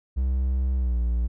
triangle tone with pitch glide, 64.7 to 58.99 Hz, C2 to A#1, -19 to +21 cents, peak -19 dBFS, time 0.16-1.28 s, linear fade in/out 20 ms, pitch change -160 cents, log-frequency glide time 0.76-0.98 s, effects none

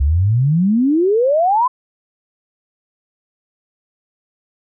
sine exponential sweep, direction up, 65.41 to 1045 Hz, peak -11 dBFS, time 0-1.68 s, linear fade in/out 10 ms, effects none

